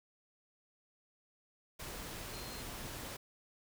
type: tone in noise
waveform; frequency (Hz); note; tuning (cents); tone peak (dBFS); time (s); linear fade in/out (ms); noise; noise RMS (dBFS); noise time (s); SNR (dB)
sine; 4186; C8; 0; -52; 2.33-2.62; 10; pink; -45; 1.79-3.17; -10
effects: none

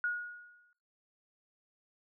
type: tone with exponential decay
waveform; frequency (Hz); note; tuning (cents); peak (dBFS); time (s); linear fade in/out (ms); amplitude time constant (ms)
sine; 1446; F#6; -40; -28; 0.04-0.73; 1; 150
effects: noise-tail reverb RT60 0.4 s tail -22 dB re dry

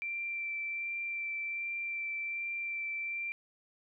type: tone with vibrato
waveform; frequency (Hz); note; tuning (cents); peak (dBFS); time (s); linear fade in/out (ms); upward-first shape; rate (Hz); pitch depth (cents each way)
sine; 2349; D7; 0; -34; 0.02-3.32; 0; sine; 1.3; 11
effects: none

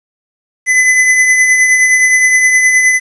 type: tone with tremolo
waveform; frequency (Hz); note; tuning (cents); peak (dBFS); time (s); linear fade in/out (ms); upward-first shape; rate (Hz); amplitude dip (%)
square; 2016; B6; +35; -5; 0.66-3; 50; triangle; 9.6; 45
effects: resampled to 24000 Hz + 7-bit

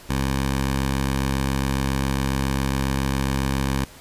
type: tone with notch filter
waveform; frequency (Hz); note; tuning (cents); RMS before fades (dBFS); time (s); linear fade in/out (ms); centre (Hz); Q
10% pulse; 67.3; C2; +49; -23; 0.09-3.85; 10; 380; 1.9
effects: pink hiss -45 dBFS RMS until 4 s + resampled to 32000 Hz

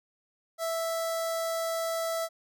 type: tone with notch filter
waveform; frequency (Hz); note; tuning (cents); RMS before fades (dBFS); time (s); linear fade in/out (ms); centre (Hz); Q
sawtooth; 659.3; E5; 0; -31; 0.58-2.29; 50; 2600; 1.3
effects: none

